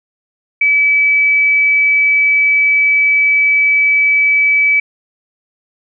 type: tone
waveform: sine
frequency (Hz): 2295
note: D7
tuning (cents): -40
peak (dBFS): -8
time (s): 0.61-4.8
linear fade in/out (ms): 5
effects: none